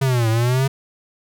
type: linear two-way sweep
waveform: square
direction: down then up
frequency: 137.7 to 110 to 137.7 Hz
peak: -16 dBFS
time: 0.01-0.68 s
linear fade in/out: 10 ms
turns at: 0.29 s
effects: none